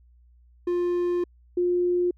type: tone pair in turn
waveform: triangle / sine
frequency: 352.1 / 354.8 Hz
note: F4 / F4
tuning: +14 / +27 cents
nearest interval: unison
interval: 13 cents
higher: second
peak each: -20 dBFS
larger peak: neither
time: 0.67-1.24 / 1.57-2.11 s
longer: first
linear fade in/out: 5 ms
effects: added 60 Hz sine -53 dBFS peak until 2.17 s